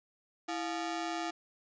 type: ring-modulated tone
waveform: sawtooth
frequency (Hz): 519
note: C5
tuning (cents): -14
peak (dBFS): -27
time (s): 0.48-1.31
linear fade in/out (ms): 10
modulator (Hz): 189
effects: resampled to 16000 Hz